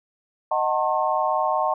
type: chord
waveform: sine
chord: D# diminished seventh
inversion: none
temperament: just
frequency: 622.3 / 746.7 / 896 / 1075.3 Hz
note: D#5 / F#5 / A5 / C6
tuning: 0 / +16 / +31 / +47 cents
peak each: -25 dBFS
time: 0.51-1.74 s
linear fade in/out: 5 ms
effects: none